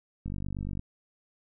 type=click train; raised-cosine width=5 ms; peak=-23 dBFS; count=27; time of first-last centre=0.26-0.794 s; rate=48.7 Hz; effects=none